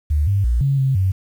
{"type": "tone with pitch steps", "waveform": "sine", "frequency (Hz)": [74.3, 99.1, 59.2, 138, 133.7, 94.6], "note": ["D2", "G2", "A#1", "C#3", "C3", "F#2"], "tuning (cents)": [21, 19, 27, -7, 38, 39], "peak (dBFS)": -14, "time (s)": [0.1, 1.12], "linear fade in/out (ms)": 10, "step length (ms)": 170, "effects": ["8-bit"]}